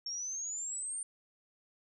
sine exponential sweep, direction up, 5460 to 9000 Hz, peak -36 dBFS, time 0.06-1.03 s, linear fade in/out 2 ms, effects none

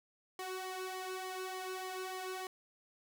sawtooth tone with flanger, 373.2 Hz, F#4, 15 cents sharp, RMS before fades -42 dBFS, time 0.39-2.47 s, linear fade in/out 2 ms, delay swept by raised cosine 0.96 to 1.96 ms, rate 3.4 Hz, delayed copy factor +0.7, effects none

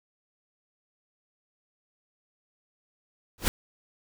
pink noise with exponential growth, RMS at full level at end -19 dBFS, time 3.38-3.48 s, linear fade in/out 0 ms, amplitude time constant 21 ms, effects none

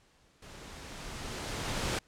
pink noise with level ramp, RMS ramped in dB -50 to -31 dBFS, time 0.42-1.99 s, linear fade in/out 5 ms, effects pink hiss -65 dBFS RMS until 2.07 s + low-pass 8000 Hz 12 dB/octave

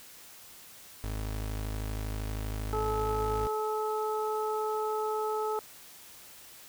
30% pulse tone, 52.7 Hz, G#1, 26 cents sharp, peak -30 dBFS, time 1.04-3.47 s, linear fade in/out 0 ms
harmonic tone, 430.9 Hz, A4, 36 cents flat, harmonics 1 / 2 / 3, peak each -31 / -34 / -36 dBFS, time 2.73-5.59 s, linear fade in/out 0 ms
effects white hiss -51 dBFS RMS until 6.68 s

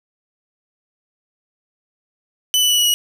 sawtooth tone with pitch steps, 2998 / 2976 / 2953 / 2931 / 2909 Hz, F#7 / F#7 / F#7 / F#7 / F#7, +22 / +9 / -4 / -17 / -30 cents, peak -10 dBFS, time 2.54-2.94 s, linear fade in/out 0 ms, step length 80 ms, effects none

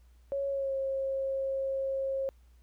sine tone with pitch glide, 554.4 to 538.9 Hz, C#5 to C#5, 0 to -49 cents, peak -29 dBFS, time 0.32-2.29 s, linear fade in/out 0 ms, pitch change -49 cents, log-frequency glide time 0.49-0.73 s, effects added 60 Hz sine -56 dBFS peak until 2.62 s + pink hiss -72 dBFS RMS until 2.62 s

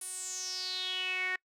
sawtooth tone with band-pass filter sweep, 370 Hz, F#4, in tune, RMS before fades -36 dBFS, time 0.01-1.36 s, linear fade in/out 5 ms, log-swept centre 10000 to 1900 Hz, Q 7.3, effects noise-tail reverb RT60 0.1 s tail -25 dB re dry

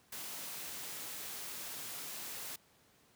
white noise, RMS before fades -44 dBFS, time 0.12-2.56 s, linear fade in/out 5 ms, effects pink hiss -67 dBFS RMS until 3.15 s + high-pass 100 Hz 12 dB/octave

